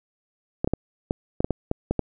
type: clicks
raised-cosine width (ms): 2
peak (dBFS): -9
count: 10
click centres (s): 0.645 / 0.675 / 0.736 / 1.109 / 1.405 / 1.445 / 1.507 / 1.714 / 1.91 / 1.993
effects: none